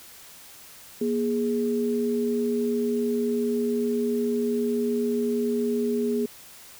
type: tone pair together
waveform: sine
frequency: 237.9 / 415.3 Hz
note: A#3 / G#4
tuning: +35 / 0 cents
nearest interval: minor seventh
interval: 965 cents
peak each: -25 dBFS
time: 1.01-6.26 s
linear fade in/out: 5 ms
effects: white hiss -47 dBFS RMS until 6.79 s